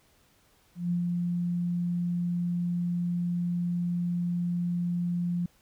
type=tone with ADSR envelope; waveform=sine; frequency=174.61 Hz; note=F3; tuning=in tune; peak=-24 dBFS; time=0.75-5.46 s; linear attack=160 ms; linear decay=110 ms; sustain=-2 dB; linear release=4 ms; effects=pink hiss -64 dBFS RMS until 5.61 s